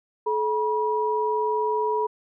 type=tone pair together; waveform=sine; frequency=430 / 965.3 Hz; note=A4 / B5; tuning=-40 / -40 cents; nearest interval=octave + major second; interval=1400 cents; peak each=-24 dBFS; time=0.26-2.07 s; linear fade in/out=10 ms; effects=none